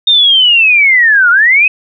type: linear two-way sweep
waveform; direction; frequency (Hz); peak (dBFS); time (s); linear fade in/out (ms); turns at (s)
sine; down then up; 3687 to 1377 to 2576; -4; 0.07-1.68; 5; 1.3
effects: none